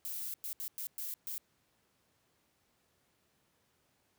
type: noise bursts at uneven times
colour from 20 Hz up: violet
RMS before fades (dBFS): -40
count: 6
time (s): 0.05-0.34 / 0.44-0.53 / 0.6-0.68 / 0.78-0.87 / 0.98-1.14 / 1.27-1.38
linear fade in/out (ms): 0
effects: pink hiss -74 dBFS RMS until 4.18 s + high-pass 80 Hz 12 dB/octave